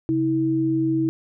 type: tone pair together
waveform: sine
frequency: 135.7 / 322.8 Hz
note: C#3 / E4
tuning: -36 / -36 cents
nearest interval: octave + minor third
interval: 1500 cents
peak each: -26 / -19 dBFS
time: 0.09-1.09 s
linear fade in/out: 0 ms
effects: none